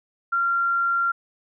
sine tone, 1380 Hz, F6, 21 cents flat, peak -19 dBFS, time 0.32-1.12 s, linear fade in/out 10 ms, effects none

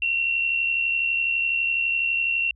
sine tone pair together, 2722 / 2794 Hz, F7 / F7, -45 / 0 cents, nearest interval unison, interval 45 cents, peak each -21 / -30 dBFS, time 0.02-2.51 s, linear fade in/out 2 ms, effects added 60 Hz sine -52 dBFS peak until 2.55 s

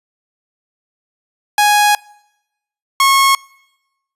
sawtooth tone pair in turn, 830.6 / 1091.2 Hz, G#5 / C#6, 0 / -28 cents, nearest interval perfect fourth, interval 472 cents, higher second, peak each -5 dBFS, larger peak neither, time 1.58-1.95 / 3-3.35 s, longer first, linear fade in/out 2 ms, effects noise-tail reverb RT60 0.9 s tail -25 dB re dry + resampled to 32000 Hz

